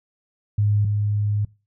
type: tone pair in turn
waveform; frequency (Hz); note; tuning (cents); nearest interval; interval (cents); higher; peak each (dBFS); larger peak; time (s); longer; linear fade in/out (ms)
sine; 103.83 / 103.83; G#2 / G#2; 0 / 0; unison; 0; neither; -16 / -19; first; 0.58-0.85 / 0.85-1.45; second; 5
effects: noise-tail reverb RT60 0.3 s tail -22 dB re dry